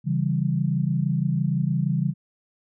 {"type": "chord", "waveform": "sine", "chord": "C# diminished", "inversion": "none", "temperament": "equal", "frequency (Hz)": [138.59, 164.81, 196], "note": ["C#3", "E3", "G3"], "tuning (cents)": [0, 0, 0], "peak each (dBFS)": [-24, -24, -27], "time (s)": [0.04, 2.14], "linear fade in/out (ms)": 50, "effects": []}